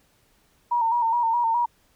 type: tone with vibrato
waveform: sine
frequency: 932.3 Hz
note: A#5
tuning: in tune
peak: -19 dBFS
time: 0.71-1.66 s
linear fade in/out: 10 ms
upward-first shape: square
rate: 4.8 Hz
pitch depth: 47 cents each way
effects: pink hiss -63 dBFS RMS until 1.95 s